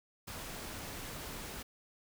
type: noise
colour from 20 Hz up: pink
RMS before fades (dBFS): -44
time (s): 0.27-1.63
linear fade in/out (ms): 10
effects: none